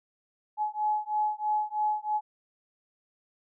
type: beating tone pair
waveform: sine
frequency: 847 / 850.1 Hz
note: G#5 / G#5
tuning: +34 / +40 cents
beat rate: 3.1 Hz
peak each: -29 dBFS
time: 0.57-2.21 s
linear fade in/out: 50 ms
effects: none